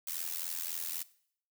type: noise with amplitude modulation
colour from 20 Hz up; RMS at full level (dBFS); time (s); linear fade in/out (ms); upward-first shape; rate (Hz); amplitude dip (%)
blue; -34; 0.07-1.03; 5; sine; 83.7; 85
effects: noise-tail reverb RT60 0.6 s tail -19 dB re dry